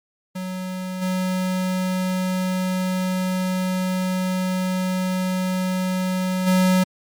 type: tone with level steps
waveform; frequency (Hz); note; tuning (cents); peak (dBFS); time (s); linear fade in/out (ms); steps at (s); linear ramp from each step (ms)
square; 185; F#3; 0; -27 / -21 / -15; 0.35-6.84; 10; 1.01 / 6.46; 20
effects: MP3 96 kbps